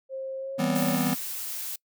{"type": "tone with pitch glide", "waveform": "sine", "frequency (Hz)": [532, 559.7], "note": ["C5", "C#5"], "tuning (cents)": [29, 17], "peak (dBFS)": -31, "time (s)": [0.09, 0.98], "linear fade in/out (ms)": 50, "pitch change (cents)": 88, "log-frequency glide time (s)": [0.38, 0.8]}
{"type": "chord", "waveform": "square", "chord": "C major seventh", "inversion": "first", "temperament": "just", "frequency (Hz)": [163.52, 196.22, 245.3, 261.6], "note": ["E3", "G3", "B3", "C4"], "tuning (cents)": [-14, 2, -12, 0], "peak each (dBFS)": [-31, -31, -28, -32], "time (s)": [0.58, 1.15], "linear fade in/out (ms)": 20}
{"type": "noise", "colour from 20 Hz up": "blue", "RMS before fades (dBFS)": -34, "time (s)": [0.75, 1.76], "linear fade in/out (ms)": 5}
{"effects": ["noise-tail reverb RT60 0.1 s tail -25 dB re dry"]}